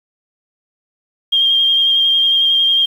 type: tone with vibrato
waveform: sine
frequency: 3209 Hz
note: G7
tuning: 40 cents sharp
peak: -10 dBFS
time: 1.32-2.86 s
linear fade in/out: 10 ms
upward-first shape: square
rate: 11 Hz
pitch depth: 15 cents each way
effects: 7-bit